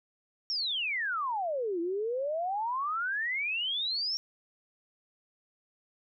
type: exponential two-way sweep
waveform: sine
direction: down then up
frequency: 5600 to 329.6 to 5600 Hz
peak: -29 dBFS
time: 0.5-4.17 s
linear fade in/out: 0 ms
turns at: 1.8 s
effects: none